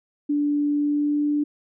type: tone with pitch glide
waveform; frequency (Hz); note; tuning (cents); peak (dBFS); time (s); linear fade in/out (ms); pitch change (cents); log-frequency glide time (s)
sine; 291.7 to 294.1; D4 to D4; -12 to +3; -19; 0.29-1.44; 10; +15; 0.72-1.24
effects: none

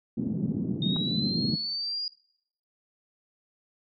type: band-pass noise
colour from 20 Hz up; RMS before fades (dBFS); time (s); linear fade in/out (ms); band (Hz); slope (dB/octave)
white; -29; 0.17-1.56; 10; 140 to 240; 24
type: linear sweep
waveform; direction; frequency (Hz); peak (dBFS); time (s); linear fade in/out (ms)
sine; up; 3676 to 4881; -29; 0.82-2.08; 2
type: clicks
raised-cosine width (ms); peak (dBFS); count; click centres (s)
1; -25; 2; 0.961 / 0.966
effects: noise-tail reverb RT60 0.7 s tail -23 dB re dry

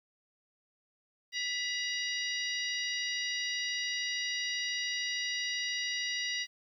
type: harmonic tone with a mistuned harmonic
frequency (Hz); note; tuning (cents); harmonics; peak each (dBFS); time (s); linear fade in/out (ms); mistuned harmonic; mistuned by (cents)
953; A#5; +38; 2 / 3 / 4 / 5 / 6; -36 / -38 / -39 / -40 / -41; 1.32-6.47; 50; 2; +66
effects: 11-bit

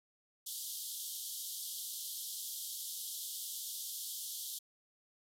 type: band-pass noise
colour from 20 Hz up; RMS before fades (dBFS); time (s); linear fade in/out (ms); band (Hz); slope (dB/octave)
white; -43; 0.46-4.59; 10; 3100 to 15000; 96
effects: none

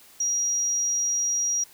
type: tone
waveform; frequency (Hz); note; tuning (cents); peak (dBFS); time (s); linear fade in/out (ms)
sine; 5730; F8; +44; -22; 0.2-1.64; 5
effects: white hiss -52 dBFS RMS until 1.73 s

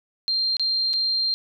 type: tone with dropouts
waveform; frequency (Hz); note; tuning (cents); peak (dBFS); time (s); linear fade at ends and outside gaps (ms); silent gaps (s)
sine; 4179; C8; -3; -20; 0.28-1.34; 0; 0.568-0.596 / 0.932-0.937
effects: none

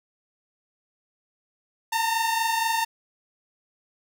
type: tone pair together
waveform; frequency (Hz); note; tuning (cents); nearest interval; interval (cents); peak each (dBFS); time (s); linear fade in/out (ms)
sawtooth; 900 / 924.2; A5 / A#5; +39 / -15; unison; 46; -20 / -24; 1.92-2.85; 10
effects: none

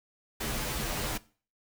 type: noise with comb filter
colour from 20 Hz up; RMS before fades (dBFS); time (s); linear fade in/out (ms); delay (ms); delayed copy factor
pink; -33; 0.4-1.18; 10; 11; -1
effects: noise-tail reverb RT60 0.4 s tail -20 dB re dry

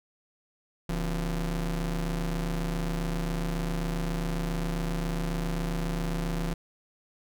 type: ring-modulated tone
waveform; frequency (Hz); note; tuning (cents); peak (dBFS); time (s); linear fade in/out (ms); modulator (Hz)
40% pulse; 103.4; G#2; -7; -24; 0.89-6.54; 5; 65.4
effects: none

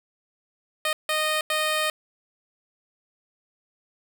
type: tone bursts at uneven times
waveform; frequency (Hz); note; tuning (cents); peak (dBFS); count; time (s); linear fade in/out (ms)
10% pulse; 618; D#5; -12; -14; 3; 0.85-0.93 / 1.09-1.41 / 1.5-1.9; 2
effects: none

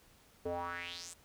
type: tone with band-pass filter sweep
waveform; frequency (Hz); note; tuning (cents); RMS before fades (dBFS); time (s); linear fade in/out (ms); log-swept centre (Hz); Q
square; 86.9; F2; -8; -41; 0.45-1.14; 10; 450 to 8800; 4.1
effects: pink hiss -64 dBFS RMS until 1.24 s

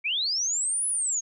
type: linear two-way sweep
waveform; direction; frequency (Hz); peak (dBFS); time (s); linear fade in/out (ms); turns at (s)
sine; up then down; 2217 to 10200 to 6420; -24; 0.04-1.21; 20; 0.87
effects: none

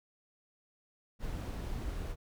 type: noise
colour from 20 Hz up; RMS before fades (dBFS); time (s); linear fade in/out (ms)
brown; -38; 1.19-2.16; 50
effects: none

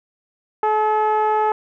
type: tone with low-pass filter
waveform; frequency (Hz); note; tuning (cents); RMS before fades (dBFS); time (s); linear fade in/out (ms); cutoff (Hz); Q
10% pulse; 429.4; A4; -42; -18; 0.63-1.52; 2; 890; 2
effects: none

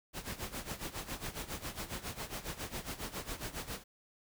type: noise with tremolo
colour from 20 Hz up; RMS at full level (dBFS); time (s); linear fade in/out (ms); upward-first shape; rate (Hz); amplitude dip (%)
pink; -39; 0.13-3.84; 50; sine; 7.3; 80
effects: none

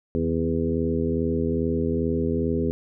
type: harmonic tone with a mistuned harmonic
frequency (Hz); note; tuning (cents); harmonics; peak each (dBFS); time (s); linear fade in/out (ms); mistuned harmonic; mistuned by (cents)
82.41; E2; 0; 1 / 2 / 3 / 4 / 5 / 6; -29 / -29 / -26 / -31 / -27 / -32; 0.15-2.71; 0; 2; -50
effects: none

